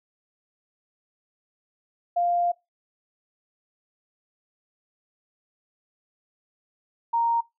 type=tone pair in turn; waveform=sine; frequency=698.5 / 930.3 Hz; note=F5 / A#5; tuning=0 / -4 cents; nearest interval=perfect fourth; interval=496 cents; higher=second; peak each=-20 dBFS; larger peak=neither; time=2.16-2.52 / 7.13-7.41 s; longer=first; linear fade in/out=10 ms; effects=noise-tail reverb RT60 0.2 s tail -22 dB re dry